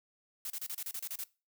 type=noise bursts; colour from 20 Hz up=blue; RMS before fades=-39 dBFS; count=10; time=0.45-1.239 s; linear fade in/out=2 ms; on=51 ms; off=31 ms; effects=noise-tail reverb RT60 0.3 s tail -21 dB re dry